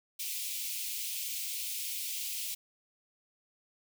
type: high-pass noise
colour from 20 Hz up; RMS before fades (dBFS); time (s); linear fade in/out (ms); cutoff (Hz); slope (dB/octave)
white; -37; 0.19-2.55; 10; 2300; 48
effects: none